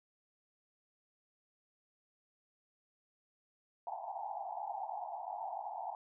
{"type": "band-pass noise", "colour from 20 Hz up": "white", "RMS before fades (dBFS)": -42, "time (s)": [3.87, 5.95], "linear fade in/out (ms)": 2, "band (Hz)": [690, 900], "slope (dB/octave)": 96, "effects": []}